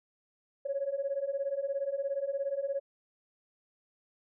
sine beating tone pair, 544 / 561 Hz, C#5 / C#5, -33 / +21 cents, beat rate 17 Hz, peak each -34 / -32 dBFS, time 0.65-2.8 s, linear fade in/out 10 ms, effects tanh soft clip ceiling -23 dBFS

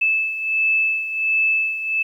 sine beating tone pair, 2621 / 2622.4 Hz, E7 / E7, -11 / -10 cents, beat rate 1.4 Hz, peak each -18 / -24 dBFS, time 0.01-2.03 s, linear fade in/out 10 ms, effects 9-bit

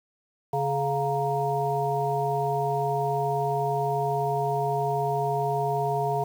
harmonic tone with a mistuned harmonic, 140.2 Hz, C#3, 20 cents sharp, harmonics 1 / 3 / 5 / 7, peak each -30 / -29 / -27 / -30 dBFS, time 0.53-6.24 s, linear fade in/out 5 ms, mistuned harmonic 7, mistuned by -88 cents, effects 8-bit

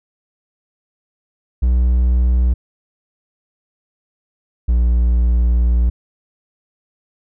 triangle tone pair in turn, 61.4 / 59.34 Hz, B1 / A#1, -9 / +31 cents, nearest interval minor second, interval 60 cents, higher first, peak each -9 dBFS, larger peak neither, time 1.62-2.54 / 4.68-5.9 s, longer second, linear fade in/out 10 ms, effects none

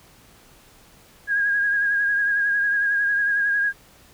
sine tone with vibrato, 1637 Hz, G#6, 25 cents flat, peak -18 dBFS, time 1.27-3.73 s, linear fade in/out 50 ms, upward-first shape sine, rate 11 Hz, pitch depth 33 cents each way, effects pink hiss -52 dBFS RMS until 4.13 s

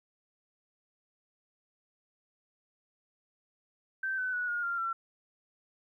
sine tone with pitch steps, 1553 / 1510.5 / 1469.2 / 1429.1 / 1390 / 1352 Hz, G6 / F#6 / F#6 / F6 / F6 / E6, -17 / +35 / -13 / +39 / -9 / +43 cents, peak -30 dBFS, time 4.03-4.93 s, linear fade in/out 5 ms, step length 150 ms, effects 12-bit

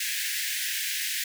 pink high-pass noise, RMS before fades -30 dBFS, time 0-1.24 s, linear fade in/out 5 ms, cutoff 1600 Hz, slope 96 dB/octave, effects none

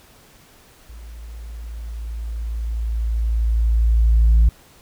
sine tone with level ramp, 56.2 Hz, A1, 37 cents sharp, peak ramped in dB -35 to -7 dBFS, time 0.89-4.49 s, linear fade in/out 5 ms, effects tanh soft clip ceiling -8 dBFS + pink hiss -50 dBFS RMS until 4.81 s

